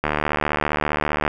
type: click train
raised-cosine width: 0.5 ms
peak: -5 dBFS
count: 94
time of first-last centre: 0.04-1.278 s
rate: 75.1 Hz
effects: none